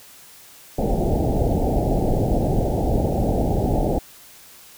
pink low-pass noise, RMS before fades -20 dBFS, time 0.78-3.99 s, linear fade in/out 5 ms, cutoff 820 Hz, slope 96 dB/octave, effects white hiss -46 dBFS RMS until 4.77 s

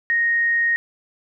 sine tone, 1864.7 Hz, A#6, in tune, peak -16 dBFS, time 0.1-0.76 s, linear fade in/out 0 ms, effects none

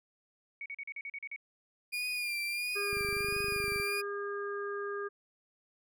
sine tone bursts, 2236 Hz, C#7, 14 cents sharp, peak -38 dBFS, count 9, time 0.61-1.362 s, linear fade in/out 2 ms, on 48 ms, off 40 ms
35% pulse tone with vibrato, 2414 Hz, D7, 47 cents sharp, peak -31 dBFS, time 1.92-4.02 s, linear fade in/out 20 ms, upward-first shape sine, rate 1.5 Hz, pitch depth 45 cents each way
harmonic tone, 405 Hz, G#4, 43 cents flat, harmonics 1 / 3 / 4, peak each -36 / -41 / -42 dBFS, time 2.75-5.09 s, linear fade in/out 20 ms
click train, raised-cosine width 5 ms, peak -32 dBFS, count 23, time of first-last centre 2.93-3.8 s, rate 25.3 Hz
effects none

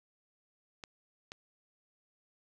clicks, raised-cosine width 0.2 ms, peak -26 dBFS, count 2, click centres 0.838 / 1.319 s, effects none

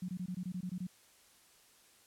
sine tone bursts, 181.5 Hz, F#3, 33 cents flat, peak -36 dBFS, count 10, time 0.02-0.869 s, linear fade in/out 5 ms, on 66 ms, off 21 ms, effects white hiss -64 dBFS RMS until 2.06 s + low-pass 12000 Hz 12 dB/octave

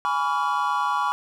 triangle chord, C# dominant seventh, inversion second, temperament equal with one note detuned, 830.6 / 987.8 / 1137.3 / 1396.9 Hz, G#5 / B5 / C#6 / E#6, 0 / 0 / +44 / 0 cents, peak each -26 / -24 / -23 / -29 dBFS, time 0.05-1.12 s, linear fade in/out 0 ms, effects none

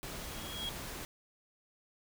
pink noise, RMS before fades -43 dBFS, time 0.03-1.05 s, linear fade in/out 0 ms
triangle tone with exponential growth, 3294 Hz, G#7, 15 cents flat, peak -33 dBFS, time 0.04-0.69 s, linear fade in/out 0 ms, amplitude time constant 140 ms
effects none

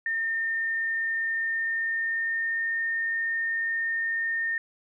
sine tone with pitch glide, 1815 to 1825.5 Hz, A#6 to A#6, -47 to -37 cents, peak -25 dBFS, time 0.06-4.58 s, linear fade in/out 2 ms, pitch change +10 cents, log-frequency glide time 1.31-2.69 s, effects none

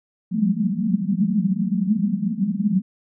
pink band-pass noise, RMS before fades -21 dBFS, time 0.31-2.82 s, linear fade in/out 20 ms, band 180 to 220 Hz, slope 96 dB/octave, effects none

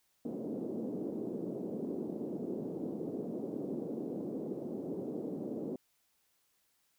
pink band-pass noise, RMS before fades -39 dBFS, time 0.25-5.76 s, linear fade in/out 2 ms, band 210 to 450 Hz, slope 24 dB/octave, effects white hiss -75 dBFS RMS until 6.98 s

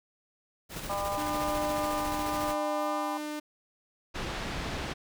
pink noise with tremolo, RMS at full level -37 dBFS, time 0.69-2.56 s, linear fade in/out 50 ms, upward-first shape square, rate 14 Hz, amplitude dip 35%
harmonic tone, 200 Hz, G3, 35 cents sharp, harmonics 3 / 4 / 5 / 6, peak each -34 / -35 / -36 / -37 dBFS, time 0.89-3.18 s, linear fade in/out 10 ms
sawtooth tone, 300.5 Hz, D4, 40 cents sharp, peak -30 dBFS, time 1.17-3.4 s, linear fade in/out 10 ms
pink low-pass noise, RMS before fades -35 dBFS, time 4.14-4.94 s, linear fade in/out 20 ms, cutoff 4300 Hz, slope 12 dB/octave
effects none

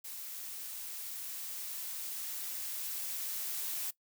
blue noise with level ramp, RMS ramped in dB -44 to -37 dBFS, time 0.04-3.91 s, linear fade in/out 10 ms, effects noise-tail reverb RT60 0.1 s tail -19 dB re dry

